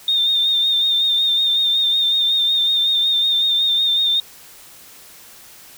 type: tone with vibrato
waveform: sine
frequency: 3640 Hz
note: A#7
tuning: 42 cents flat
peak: -14 dBFS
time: 0.08-4.2 s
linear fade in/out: 2 ms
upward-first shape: sine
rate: 5.4 Hz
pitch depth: 37 cents each way
effects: white hiss -43 dBFS RMS until 5.77 s